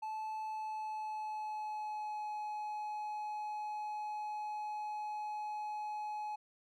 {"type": "tone with pitch glide", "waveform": "triangle", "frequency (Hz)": [869, 845.7], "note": ["A5", "G#5"], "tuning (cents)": [-22, 31], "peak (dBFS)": -36, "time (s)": [0.02, 6.36], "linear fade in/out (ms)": 10, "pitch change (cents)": -47, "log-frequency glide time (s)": [0.41, 2.3], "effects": []}